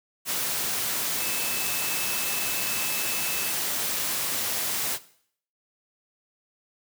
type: tone in noise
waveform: sine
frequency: 2612 Hz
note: E7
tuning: 17 cents flat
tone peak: -35 dBFS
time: 1.17-3.54 s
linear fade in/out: 50 ms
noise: white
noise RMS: -28 dBFS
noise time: 0.25-4.99 s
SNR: -10 dB
effects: noise-tail reverb RT60 0.6 s tail -17 dB re dry + high-pass 100 Hz 12 dB/octave